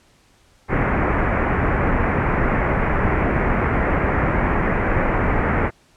pink low-pass noise, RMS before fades -19 dBFS, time 0.68-5.71 s, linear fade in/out 50 ms, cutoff 2200 Hz, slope 48 dB/octave, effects pink hiss -56 dBFS RMS until 5.96 s + low-pass 9000 Hz 12 dB/octave

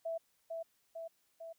sine tone with echo, 659.3 Hz, E5, in tune, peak -35 dBFS, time 0.05-0.18 s, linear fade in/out 10 ms, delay 450 ms, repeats 3, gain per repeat -3 dB, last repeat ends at 1.53 s, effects white hiss -75 dBFS RMS until 1.58 s

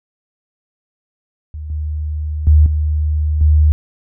sine tone with level steps, 76.1 Hz, D#2, 38 cents flat, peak -24 / -18 / -5 / -13 / -7 dBFS, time 1.54-3.72 s, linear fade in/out 0 ms, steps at 1.7 / 2.47 / 2.66 / 3.41 s, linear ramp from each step 2 ms, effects none

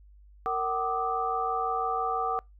sine tone cluster, 461 / 757 / 1184 / 1270 Hz, A#4 / F#5 / D6 / D#6, -19 / +39 / +14 / +35 cents, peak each -34 / -30 / -30 / -36 dBFS, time 0.46-2.39 s, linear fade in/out 0 ms, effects noise-tail reverb RT60 0.2 s tail -26 dB re dry + added 50 Hz sine -51 dBFS peak until 2.59 s

